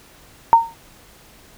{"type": "tone with exponential decay", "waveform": "sine", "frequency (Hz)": 919, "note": "A#5", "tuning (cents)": -25, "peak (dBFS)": -3, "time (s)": [0.53, 0.74], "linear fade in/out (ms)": 0, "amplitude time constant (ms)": 44, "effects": ["pink hiss -48 dBFS RMS until 1.57 s"]}